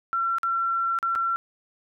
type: tone with dropouts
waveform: sine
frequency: 1357 Hz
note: E6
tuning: 50 cents sharp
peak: -22 dBFS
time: 0.13-1.36 s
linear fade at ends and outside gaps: 0 ms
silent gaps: 0.384-0.432 / 0.988-1.028 / 1.152-1.158 s
effects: none

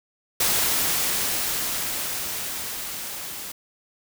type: noise with level ramp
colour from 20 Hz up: white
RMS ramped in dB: -21 to -35 dBFS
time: 0.4-3.52 s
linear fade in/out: 5 ms
effects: none

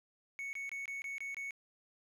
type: tone bursts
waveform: triangle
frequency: 2217 Hz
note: C#7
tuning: in tune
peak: -37 dBFS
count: 7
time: 0.39-1.508 s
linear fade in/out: 0 ms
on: 140 ms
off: 23 ms
effects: none

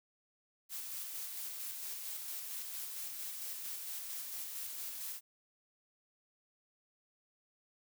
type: noise with tremolo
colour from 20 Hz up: blue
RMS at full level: -42 dBFS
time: 0.69-5.21 s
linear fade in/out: 50 ms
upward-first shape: square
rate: 4.4 Hz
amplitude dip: 25%
effects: none

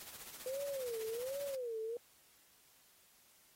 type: noise with tremolo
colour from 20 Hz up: white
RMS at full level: -49 dBFS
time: 0-1.55 s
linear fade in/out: 0 ms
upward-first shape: sine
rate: 15 Hz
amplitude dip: 55%
type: tone with vibrato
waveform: sine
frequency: 500 Hz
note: B4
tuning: 21 cents sharp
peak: -38 dBFS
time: 0.46-1.97 s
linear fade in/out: 2 ms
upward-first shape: sine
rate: 1.3 Hz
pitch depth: 220 cents each way
effects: white hiss -67 dBFS RMS until 3.55 s + AAC 48 kbps

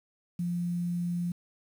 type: tone with quantisation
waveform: sine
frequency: 174.4 Hz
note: F3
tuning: 2 cents flat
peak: -28 dBFS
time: 0.39-1.32 s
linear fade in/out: 5 ms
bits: 9
effects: none

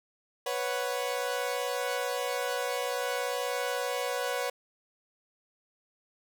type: chord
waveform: sawtooth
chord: B suspended second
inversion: none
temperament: equal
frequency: 493.9 / 554.4 / 740 Hz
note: B4 / C#5 / F#5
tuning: 0 / 0 / 0 cents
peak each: -29 / -30 / -33 dBFS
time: 0.46-4.5 s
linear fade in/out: 5 ms
effects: none

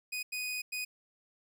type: tone bursts at uneven times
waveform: sawtooth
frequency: 2489 Hz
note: D#7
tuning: in tune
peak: -31 dBFS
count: 3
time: 0.12-0.23 / 0.32-0.62 / 0.72-0.85 s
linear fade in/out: 10 ms
effects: none

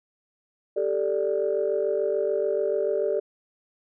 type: chord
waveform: sine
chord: G suspended second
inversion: none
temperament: equal with one note detuned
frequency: 393.1 / 440 / 587.3 Hz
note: G4 / A4 / D5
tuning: +5 / 0 / 0 cents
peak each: -26 dBFS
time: 0.76-3.2 s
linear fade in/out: 10 ms
effects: tanh soft clip ceiling -14 dBFS

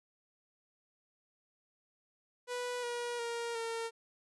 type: tone with pitch steps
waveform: sawtooth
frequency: 491.8 / 480 / 468.5 / 457.3 Hz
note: B4 / B4 / A#4 / A#4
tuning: -7 / -49 / +9 / -33 cents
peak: -32 dBFS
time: 2.47-3.91 s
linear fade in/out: 50 ms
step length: 360 ms
effects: resampled to 24000 Hz

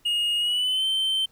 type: tone with pitch glide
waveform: triangle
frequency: 2862 to 3103 Hz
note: F7 to G7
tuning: +42 to -18 cents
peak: -20 dBFS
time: 0.05-1.26 s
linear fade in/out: 10 ms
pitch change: +140 cents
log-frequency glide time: 0.38-0.86 s
effects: pink hiss -62 dBFS RMS until 1.31 s

